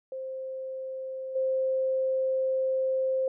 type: tone with level steps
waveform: sine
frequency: 525 Hz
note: C5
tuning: 6 cents sharp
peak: -33 / -24 dBFS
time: 0.12-3.28 s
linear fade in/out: 2 ms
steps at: 1.35 s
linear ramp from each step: 10 ms
effects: none